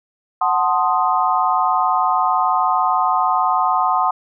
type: chord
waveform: sine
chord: F# diminished seventh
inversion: none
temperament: equal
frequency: 740 / 880 / 1046.5 / 1244.5 Hz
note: F#5 / A5 / C6 / Eb6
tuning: 0 / 0 / 0 / 0 cents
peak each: -19 / -21 / -19 / -20 dBFS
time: 0.41-4.11 s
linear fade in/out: 5 ms
effects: none

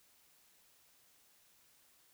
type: silence
effects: white hiss -68 dBFS RMS until 2.13 s

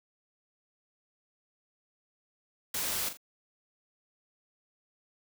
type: noise with echo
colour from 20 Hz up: white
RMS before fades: -33 dBFS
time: 2.74-3.09 s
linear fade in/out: 5 ms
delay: 41 ms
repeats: 2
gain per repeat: -9 dB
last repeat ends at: 3.172 s
effects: none

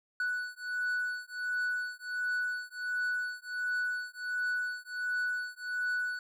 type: beating tone pair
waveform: triangle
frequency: 1480 / 1481.4 Hz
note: F#6 / F#6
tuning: 0 / +2 cents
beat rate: 1.4 Hz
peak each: -33 / -33 dBFS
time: 0.2-6.19 s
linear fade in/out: 2 ms
effects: none

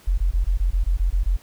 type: tone bursts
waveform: sine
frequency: 43.94 Hz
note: F1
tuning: 11 cents sharp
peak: -16 dBFS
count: 10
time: 0.07-1.368 s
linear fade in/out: 10 ms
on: 110 ms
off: 22 ms
effects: pink hiss -51 dBFS RMS until 1.42 s

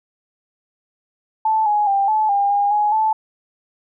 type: tone with pitch steps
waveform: sine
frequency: 876 / 835 / 792 / 864 / 803 / 811 / 836 / 873 Hz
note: A5 / G#5 / G5 / A5 / G5 / G#5 / G#5 / A5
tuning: -8 / +9 / +18 / -32 / +41 / -41 / +11 / -14 cents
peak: -14 dBFS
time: 1.45-3.13 s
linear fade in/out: 5 ms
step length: 210 ms
effects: none

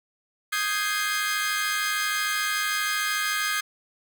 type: chord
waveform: sawtooth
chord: Ab major seventh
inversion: second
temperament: equal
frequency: 1244.5 / 1568 / 1661.2 / 2093 Hz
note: Eb6 / G6 / Ab6 / C7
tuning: 0 / 0 / 0 / 0 cents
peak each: -26 / -27 / -26 / -27 dBFS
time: 0.52-3.61 s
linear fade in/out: 10 ms
effects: none

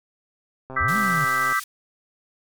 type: click train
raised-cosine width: 1 ms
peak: -23 dBFS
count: 109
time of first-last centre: 0.7-1.524 s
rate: 131 Hz
type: chord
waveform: sine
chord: E minor seventh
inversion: third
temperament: equal with one note detuned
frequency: 1174.7 / 1295.9 / 1568 / 1975.5 Hz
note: D6 / E6 / G6 / B6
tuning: 0 / -30 / 0 / 0 cents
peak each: -25 dBFS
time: 0.76-1.6 s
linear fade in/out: 10 ms
type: linear two-way sweep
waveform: sine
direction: up then down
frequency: 55.5 to 220 to 137.8 Hz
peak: -25 dBFS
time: 0.8-1.25 s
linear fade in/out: 10 ms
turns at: 0.97 s
type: band-pass noise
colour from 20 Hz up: white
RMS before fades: -37 dBFS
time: 0.88-1.64 s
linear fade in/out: 5 ms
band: 2500 to 13000 Hz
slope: 12 dB/octave
effects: none

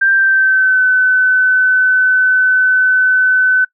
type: tone with pitch glide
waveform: sine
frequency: 1578 to 1512 Hz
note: G6 to F#6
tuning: +11 to +37 cents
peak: -8 dBFS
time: 0.01-3.65 s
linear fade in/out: 10 ms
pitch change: -74 cents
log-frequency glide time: 0.12-0.83 s
effects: noise-tail reverb RT60 0.1 s tail -23 dB re dry

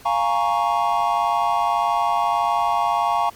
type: chord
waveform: triangle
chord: Bb minor seventh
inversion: second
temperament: equal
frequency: 698.5 / 830.6 / 932.3 / 1108.7 Hz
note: F5 / Ab5 / Bb5 / Db6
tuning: 0 / 0 / 0 / 0 cents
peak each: -21 dBFS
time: 0.05-3.3 s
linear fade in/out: 10 ms
effects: pink hiss -46 dBFS RMS until 3.35 s + MP3 96 kbps

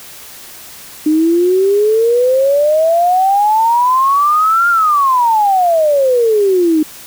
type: exponential two-way sweep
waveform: sine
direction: up then down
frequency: 302.6 to 1414 to 302.6 Hz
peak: -8 dBFS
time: 1.06-6.83 s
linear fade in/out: 5 ms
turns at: 4.69 s
effects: white hiss -34 dBFS RMS until 7.06 s

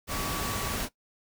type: tone in noise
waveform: sine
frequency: 1140 Hz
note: C#6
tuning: 48 cents sharp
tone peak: -37 dBFS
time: 0.08-0.79 s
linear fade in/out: 50 ms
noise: pink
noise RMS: -32 dBFS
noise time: 0.07-0.89 s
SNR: -8 dB
effects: noise-tail reverb RT60 0.1 s tail -17 dB re dry

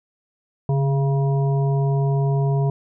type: harmonic tone with a mistuned harmonic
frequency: 137 Hz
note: C#3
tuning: 20 cents flat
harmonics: 1 / 3 / 5 / 7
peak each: -17 / -27 / -31 / -34 dBFS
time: 0.69-2.7 s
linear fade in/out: 2 ms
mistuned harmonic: 1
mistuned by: +37 cents
effects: none

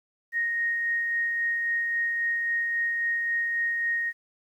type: tone with tremolo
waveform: sine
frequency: 1864.7 Hz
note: A#6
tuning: in tune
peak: -23 dBFS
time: 0.32-4.13 s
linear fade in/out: 50 ms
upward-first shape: sine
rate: 3.7 Hz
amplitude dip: 25%
effects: 10-bit

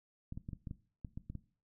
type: clicks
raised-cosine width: 5 ms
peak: -30 dBFS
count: 10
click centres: 0.324 / 0.375 / 0.489 / 0.532 / 0.672 / 0.711 / 1.048 / 1.175 / 1.3 / 1.353 s
effects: noise-tail reverb RT60 0.4 s tail -17 dB re dry

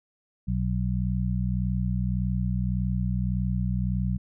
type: harmonic tone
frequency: 61.74 Hz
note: B1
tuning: in tune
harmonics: 1 / 2 / 3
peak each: -28 / -28 / -28 dBFS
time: 0.47-4.18 s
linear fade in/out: 20 ms
effects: none

